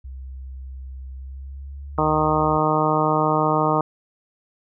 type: tone with pitch glide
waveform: sine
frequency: 65.41 to 72.58 Hz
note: C2 to D2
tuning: 0 to -20 cents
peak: -32 dBFS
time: 0.04-2.58 s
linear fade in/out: 10 ms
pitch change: +180 cents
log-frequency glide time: 1.15-2.17 s
type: harmonic tone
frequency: 154.4 Hz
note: D#3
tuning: 13 cents flat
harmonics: 1 / 2 / 3 / 4 / 5 / 6 / 7 / 8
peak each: -25 / -25 / -25 / -25 / -25 / -25 / -25 / -25 dBFS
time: 1.98-3.81 s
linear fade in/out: 2 ms
effects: none